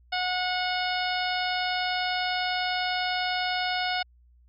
harmonic tone, 730 Hz, F#5, 24 cents flat, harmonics 1 / 2 / 3 / 4 / 5 / 6 / 7, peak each -29 / -32 / -34 / -35 / -36 / -37 / -37 dBFS, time 0.12-4.03 s, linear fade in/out 10 ms, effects added 60 Hz sine -55 dBFS peak until 4.48 s

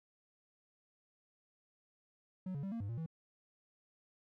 triangle tone with pitch steps, 185.6 / 140.9 / 194.8 / 230.4 / 100.3 / 116.4 / 162.3 Hz, F#3 / C#3 / G3 / A#3 / G2 / A#2 / E3, +6 / +29 / -11 / -20 / +40 / -2 / -27 cents, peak -36 dBFS, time 2.46-3.062 s, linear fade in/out 5 ms, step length 86 ms, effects none

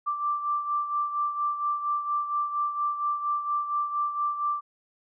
sine beating tone pair, 1174.7 / 1179 Hz, D6 / D6, 0 / +6 cents, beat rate 4.3 Hz, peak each -26 / -33 dBFS, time 0.06-4.61 s, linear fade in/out 20 ms, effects none

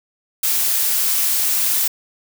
blue noise, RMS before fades -18 dBFS, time 0.43-1.88 s, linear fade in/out 5 ms, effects none

